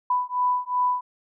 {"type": "beating tone pair", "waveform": "sine", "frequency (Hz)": [992, 994.7], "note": ["B5", "B5"], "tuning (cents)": [7, 12], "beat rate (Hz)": 2.7, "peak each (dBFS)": -24, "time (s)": [0.1, 1.01], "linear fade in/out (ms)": 5, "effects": []}